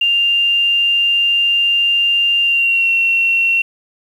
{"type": "tone with pitch glide", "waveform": "sine", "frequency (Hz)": [2794, 2725], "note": ["F7", "F7"], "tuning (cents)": [0, -43], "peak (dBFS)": -11, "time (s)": [0.01, 3.62], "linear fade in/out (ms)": 5, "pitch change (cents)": -43, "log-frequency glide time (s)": [2.41, 2.9], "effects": ["7-bit"]}